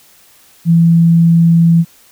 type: tone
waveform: sine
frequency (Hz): 167.3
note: E3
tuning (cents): +26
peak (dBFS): -5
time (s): 0.65-1.85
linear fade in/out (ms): 50
effects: white hiss -46 dBFS RMS until 2.11 s